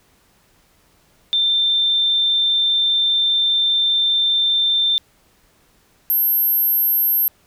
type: tone pair in turn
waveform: sine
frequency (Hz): 3575 / 12740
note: A7 / G9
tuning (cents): +27 / +27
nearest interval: octave + minor seventh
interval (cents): 2200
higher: second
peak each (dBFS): -14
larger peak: neither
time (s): 1.33-4.98 / 6.1-7.28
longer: first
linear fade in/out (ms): 0
effects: pink hiss -57 dBFS RMS until 7.46 s